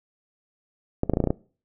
clicks, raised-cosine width 2 ms, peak -8 dBFS, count 8, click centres 1.034 / 1.097 / 1.136 / 1.171 / 1.203 / 1.24 / 1.273 / 1.305 s, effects noise-tail reverb RT60 0.4 s tail -22 dB re dry

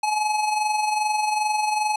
square tone with amplitude modulation, 850 Hz, G#5, 40 cents sharp, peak -19 dBFS, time 0.03-1.96 s, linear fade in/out 5 ms, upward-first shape sine, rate 22.5 Hz, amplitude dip 50%, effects resampled to 24000 Hz

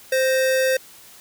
square tone pair together, 522.3 / 1860 Hz, C5 / A#6, -3 / -4 cents, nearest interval octave + minor seventh, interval 2199 cents, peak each -18 / -27 dBFS, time 0.12-0.77 s, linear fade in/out 5 ms, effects white hiss -46 dBFS RMS until 1.2 s

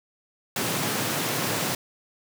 pink high-pass noise, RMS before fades -27 dBFS, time 0.56-1.75 s, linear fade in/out 2 ms, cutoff 110 Hz, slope 48 dB/octave, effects none

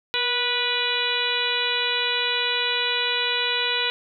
harmonic tone with a mistuned harmonic, 490.4 Hz, B4, 12 cents flat, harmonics 1 / 2 / 3 / 4 / 5 / 6 / 7 / 8, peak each -32 / -32 / -30 / -32 / -28 / -28 / -30 / -27 dBFS, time 0.14-3.9 s, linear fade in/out 0 ms, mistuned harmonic 1, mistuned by -32 cents, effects none

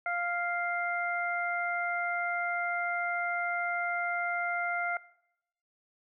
harmonic tone, 698.5 Hz, F5, in tune, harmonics 1 / 2 / 3, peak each -33 / -33 / -35 dBFS, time 0.06-4.97 s, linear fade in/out 2 ms, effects noise-tail reverb RT60 0.8 s tail -20 dB re dry

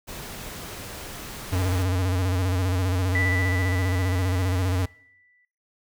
pink noise, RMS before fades -37 dBFS, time 0.07-1.84 s, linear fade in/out 20 ms
square tone with vibrato, 92 Hz, F#2, 9 cents flat, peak -22 dBFS, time 1.52-4.86 s, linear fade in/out 10 ms, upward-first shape square, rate 15 Hz, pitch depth 58 cents each way
sine tone with exponential decay, 1975.5 Hz, B6, in tune, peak -22 dBFS, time 3.15-5.45 s, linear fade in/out 2 ms, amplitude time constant 500 ms
effects noise-tail reverb RT60 0.6 s tail -23 dB re dry

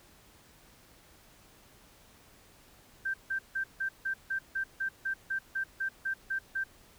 sine tone bursts, 1568 Hz, G6, in tune, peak -29 dBFS, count 15, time 3.05-6.64 s, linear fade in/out 10 ms, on 90 ms, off 160 ms, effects pink hiss -59 dBFS RMS until 6.98 s

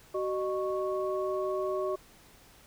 sine tone cluster, 377.4 / 613 / 1105 Hz, F#4 / D#5 / C#6, +34 / -26 / -6 cents, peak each -31 / -33 / -37 dBFS, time 0.14-1.96 s, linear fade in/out 10 ms, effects pink hiss -57 dBFS RMS until 2.66 s

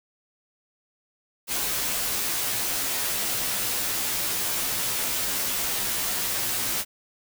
white noise with comb filter, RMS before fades -27 dBFS, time 1.47-6.85 s, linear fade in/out 50 ms, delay 13 ms, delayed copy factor -0.75, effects none

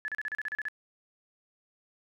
sine tone bursts, 1715 Hz, A6, 45 cents flat, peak -31 dBFS, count 10, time 0.05-0.684 s, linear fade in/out 0 ms, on 31 ms, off 36 ms, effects none

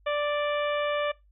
harmonic tone, 587.3 Hz, D5, in tune, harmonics 1 / 2 / 3 / 4 / 5 / 6, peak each -26 / -32 / -36 / -38 / -40 / -42 dBFS, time 0.06-1.12 s, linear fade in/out 10 ms, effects noise-tail reverb RT60 0.2 s tail -21 dB re dry + added 50 Hz sine -57 dBFS peak until 1.31 s

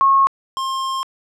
sine / square tone pair in turn, 1089 / 1063.5 Hz, C#6 / C6, -31 / +28 cents, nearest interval unison, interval 41 cents, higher first, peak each -10 / -21 dBFS, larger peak first, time 0.01-0.27 / 0.57-1.03 s, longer second, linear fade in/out 0 ms, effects low-pass 8000 Hz 12 dB/octave

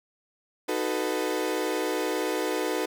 35% pulse chord, B dominant seventh, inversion first, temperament equal with one note detuned, 311.1 / 370 / 440 / 498.5 Hz, D#4 / F#4 / A4 / B4, 0 / 0 / 0 / +16 cents, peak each -30 dBFS, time 0.68-2.86 s, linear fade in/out 10 ms, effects none

